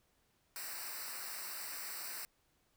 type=noise with comb filter; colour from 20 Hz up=white; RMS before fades=-44 dBFS; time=0.56-2.25 s; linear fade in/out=0 ms; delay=0.3 ms; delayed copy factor=-0.95; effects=pink hiss -75 dBFS RMS until 2.76 s

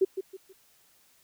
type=tone with echo; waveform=sine; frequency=381.7 Hz; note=G4; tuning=46 cents flat; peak=-18 dBFS; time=0.01-0.05 s; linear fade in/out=10 ms; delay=160 ms; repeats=3; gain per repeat=-10 dB; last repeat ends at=0.53 s; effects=white hiss -63 dBFS RMS until 1.23 s

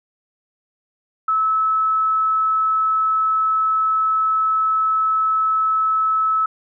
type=tone; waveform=sine; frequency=1300 Hz; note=E6; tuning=24 cents flat; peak=-15 dBFS; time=1.28-6.46 s; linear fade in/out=5 ms; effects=none

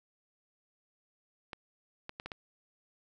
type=clicks; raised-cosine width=0.3 ms; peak=-24 dBFS; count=5; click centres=1.532 / 2.094 / 2.199 / 2.26 / 2.318 s; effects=none

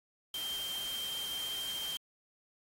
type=tone in noise; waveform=sine; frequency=3157 Hz; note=G7; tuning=12 cents sharp; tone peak=-36 dBFS; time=0.34-1.97 s; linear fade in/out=2 ms; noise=white; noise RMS=-44 dBFS; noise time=0.34-1.97 s; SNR=+5 dB; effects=AAC 48 kbps

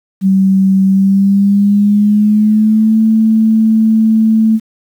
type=tone with pitch glide; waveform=sine; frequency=192 to 220.6 Hz; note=G3 to A3; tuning=-36 to +5 cents; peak=-6 dBFS; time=0.21-4.6 s; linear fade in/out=50 ms; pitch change=+241 cents; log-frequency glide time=0.86-2.98 s; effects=7-bit

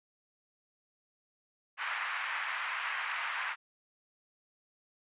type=band-pass noise; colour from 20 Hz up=white; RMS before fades=-36 dBFS; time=1.77-3.56 s; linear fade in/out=50 ms; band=1000 to 2300 Hz; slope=24 dB/octave; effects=resampled to 8000 Hz

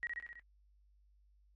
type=tone with echo; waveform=sine; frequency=1900 Hz; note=A#6; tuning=33 cents sharp; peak=-35 dBFS; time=0.03-0.07 s; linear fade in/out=0 ms; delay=65 ms; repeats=5; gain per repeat=-3 dB; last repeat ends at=0.395 s; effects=added 50 Hz sine -65 dBFS peak until 1.55 s + AAC 32 kbps

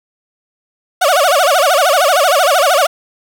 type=tone with vibrato; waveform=30% pulse; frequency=644 Hz; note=E5; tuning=41 cents flat; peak=-6 dBFS; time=1.01-2.87 s; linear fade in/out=10 ms; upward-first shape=sine; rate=13 Hz; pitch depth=270 cents each way; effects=none

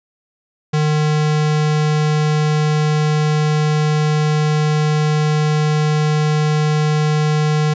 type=tone; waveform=square; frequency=152 Hz; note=D#3; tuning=40 cents flat; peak=-14 dBFS; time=0.73-7.74 s; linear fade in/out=10 ms; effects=resampled to 16000 Hz

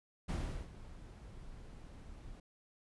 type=noise with ADSR envelope; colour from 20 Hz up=brown; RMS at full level=-34 dBFS; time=0.28-2.4 s; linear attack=15 ms; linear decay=380 ms; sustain=-17 dB; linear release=4 ms; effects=resampled to 24000 Hz

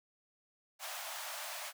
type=high-pass noise; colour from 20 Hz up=pink; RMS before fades=-43 dBFS; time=0.79-1.73 s; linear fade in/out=50 ms; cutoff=580 Hz; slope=96 dB/octave; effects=none

